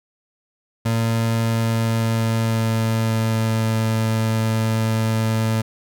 30% pulse tone with pitch glide, 114 to 111.33 Hz, A#2 to A2, -38 to +21 cents, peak -15 dBFS, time 0.85-5.62 s, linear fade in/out 10 ms, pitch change -41 cents, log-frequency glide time 1.36-3.77 s, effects none

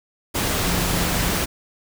sine tone in noise, 175 Hz, F3, 4 cents sharp, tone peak -26 dBFS, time 0.65-1.33 s, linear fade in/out 20 ms, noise pink, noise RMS -22 dBFS, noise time 0.34-1.46 s, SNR -7 dB, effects none

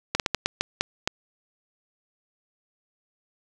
slowing click train, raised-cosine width 0.2 ms, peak -5 dBFS, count 8, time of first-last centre 0.15-1.075 s, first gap 48 ms, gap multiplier 1.33, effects none

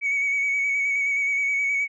sine tone with vibrato, 2247 Hz, C#7, 23 cents sharp, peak -19 dBFS, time 0.01-1.88 s, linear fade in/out 50 ms, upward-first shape square, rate 9.5 Hz, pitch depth 23 cents each way, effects tanh soft clip ceiling -18 dBFS

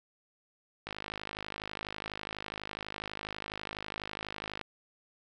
click train, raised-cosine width 0.3 ms, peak -21 dBFS, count 196, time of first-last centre 0.87-4.613 s, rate 52.1 Hz, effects none

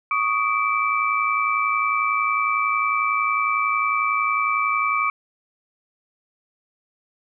sine tone cluster, 1124 / 1235 / 2320 Hz, C#6 / D#6 / D7, +24 / -13 / -22 cents, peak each -23 dBFS, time 0.11-5.1 s, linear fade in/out 2 ms, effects none

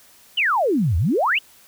sine exponential two-way sweep, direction down then up, 3144 to 75.4 to 3144 Hz, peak -16 dBFS, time 0.37-1.39 s, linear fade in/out 10 ms, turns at 0.97 s, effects white hiss -51 dBFS RMS until 1.67 s

